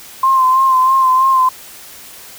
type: tone with vibrato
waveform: sine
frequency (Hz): 1046.5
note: C6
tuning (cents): 0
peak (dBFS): -8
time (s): 0.23-1.49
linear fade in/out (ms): 5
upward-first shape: sine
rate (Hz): 3.1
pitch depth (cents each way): 36
effects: white hiss -36 dBFS RMS until 2.38 s